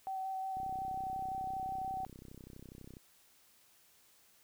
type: tone with vibrato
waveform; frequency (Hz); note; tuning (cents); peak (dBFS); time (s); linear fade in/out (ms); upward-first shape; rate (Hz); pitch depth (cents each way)
sine; 764; G5; -45; -36; 0.07-2.05; 0; square; 5.6; 10
type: click train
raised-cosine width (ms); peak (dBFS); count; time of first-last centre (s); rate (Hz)
3; -38; 78; 0.57-2.969; 32.1
effects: white hiss -66 dBFS RMS until 4.43 s